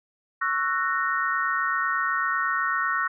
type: chord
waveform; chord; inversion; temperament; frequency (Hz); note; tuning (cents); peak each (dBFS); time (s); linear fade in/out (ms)
sine; F# dominant seventh; second; just; 1110 / 1332 / 1480 / 1850; C#6 / E6 / F#6 / A#6; +2 / +18 / 0 / -14; -28; 0.41-3.08; 10
effects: none